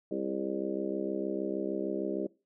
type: harmonic tone with a mistuned harmonic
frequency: 66.5 Hz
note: C2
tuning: 29 cents sharp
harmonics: 3 / 4 / 5 / 6 / 7 / 8 / 9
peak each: -39 / -40 / -35 / -36 / -45 / -42 / -40 dBFS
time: 0.11-2.27 s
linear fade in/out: 5 ms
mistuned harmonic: 7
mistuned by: -29 cents
effects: noise-tail reverb RT60 0.3 s tail -22 dB re dry